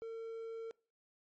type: tone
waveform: triangle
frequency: 453.3 Hz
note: A#4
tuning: 48 cents flat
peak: -39 dBFS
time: 0.02-0.71 s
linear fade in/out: 0 ms
effects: noise-tail reverb RT60 0.4 s tail -24 dB re dry + MP3 32 kbps